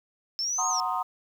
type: linear two-way sweep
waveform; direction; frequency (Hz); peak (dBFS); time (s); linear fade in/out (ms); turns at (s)
sine; up then down; 5274 to 6645 to 5274; -26; 0.39-0.8; 0; 0.68
type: chord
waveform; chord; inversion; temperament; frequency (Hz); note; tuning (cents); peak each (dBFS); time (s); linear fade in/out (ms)
sine; C half-diminished seventh; second; equal; 740 / 932.3 / 1046.5 / 1244.5; Gb5 / Bb5 / C6 / Eb6; 0 / 0 / 0 / 0; -31; 0.58-1.03; 10
effects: tanh soft clip ceiling -15 dBFS + 9-bit